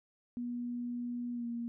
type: tone with pitch glide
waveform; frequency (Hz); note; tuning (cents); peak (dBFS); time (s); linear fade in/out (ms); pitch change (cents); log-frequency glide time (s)
sine; 241.9 to 235.4; B3 to A#3; -36 to +17; -35; 0.37-1.68; 0; -47; 1.33-1.46
effects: none